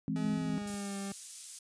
sine chord, E augmented, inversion none, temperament equal, 164.81 / 207.7 / 261.6 Hz, E3 / G#3 / B#3, 0 / 0 / 0 cents, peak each -35 dBFS, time 0.08-0.58 s, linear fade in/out 0 ms
40% pulse tone with pitch glide, 211.9 to 197.71 Hz, G#3 to G3, +35 to +15 cents, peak -36 dBFS, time 0.16-1.12 s, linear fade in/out 0 ms, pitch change -120 cents, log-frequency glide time 0.37-0.97 s
click train, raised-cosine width 5 ms, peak -38 dBFS, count 13, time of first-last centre 0.25-0.74 s, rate 24.5 Hz
pink high-pass noise, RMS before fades -44 dBFS, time 0.67-1.59 s, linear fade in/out 5 ms, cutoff 7800 Hz, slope 12 dB/octave
effects high-pass 80 Hz 12 dB/octave + resampled to 22050 Hz

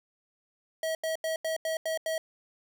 square tone bursts, 642 Hz, E5, 46 cents flat, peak -29 dBFS, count 7, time 0.83-2.18 s, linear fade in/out 2 ms, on 120 ms, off 85 ms, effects none

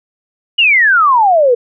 sine exponential sweep, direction down, 2960 to 463.2 Hz, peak -6 dBFS, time 0.58-1.55 s, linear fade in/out 10 ms, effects none

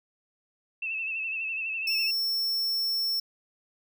sine tone with vibrato, 2637 Hz, E7, in tune, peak -29 dBFS, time 0.82-2.11 s, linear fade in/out 5 ms, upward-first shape sine, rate 12 Hz, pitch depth 51 cents each way
square tone, 5400 Hz, E8, 41 cents sharp, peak -26 dBFS, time 1.87-3.2 s, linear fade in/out 5 ms
effects none

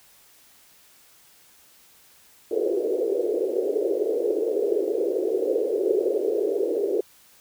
white band-pass noise, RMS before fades -24 dBFS, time 2.51-7.01 s, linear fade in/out 5 ms, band 370 to 480 Hz, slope 48 dB/octave, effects white hiss -55 dBFS RMS until 7.4 s

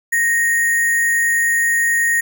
sine tone with sample-and-hold, 1864.7 Hz, A#6, in tune, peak -13 dBFS, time 0.12-2.21 s, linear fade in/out 10 ms, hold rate 8820 Hz, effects none

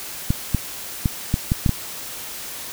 clicks, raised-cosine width 5 ms, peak -5 dBFS, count 7, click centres 0.305 / 0.547 / 1.058 / 1.341 / 1.519 / 1.662 / 1.693 s, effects white hiss -33 dBFS RMS until 2.72 s

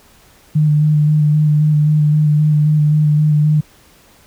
sine tone with vibrato, 151.1 Hz, D3, 50 cents sharp, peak -9 dBFS, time 0.55-3.61 s, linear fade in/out 10 ms, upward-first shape square, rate 3.8 Hz, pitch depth 16 cents each way, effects pink hiss -48 dBFS RMS until 4.26 s

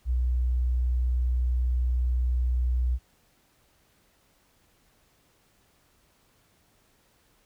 triangle tone with tanh clipping, 61.74 Hz, B1, in tune, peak -22 dBFS, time 0.05-2.99 s, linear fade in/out 50 ms, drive 4 dB, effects pink hiss -65 dBFS RMS until 7.45 s

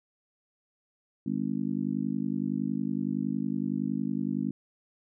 harmonic tone, 50.8 Hz, G#1, 38 cents flat, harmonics 3 / 4 / 5 / 6, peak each -37 / -31 / -31 / -37 dBFS, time 1.26-4.51 s, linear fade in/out 5 ms, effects none

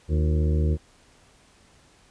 harmonic tone with a mistuned harmonic, 77.1 Hz, D#2, 15 cents flat, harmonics 1 / 2 / 3 / 4 / 5 / 6 / 7, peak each -20 / -27 / -34 / -36 / -34 / -36 / -42 dBFS, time 0.08-0.78 s, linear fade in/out 50 ms, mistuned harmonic 5, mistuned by -100 cents, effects pink hiss -57 dBFS RMS until 2.1 s + resampled to 22050 Hz

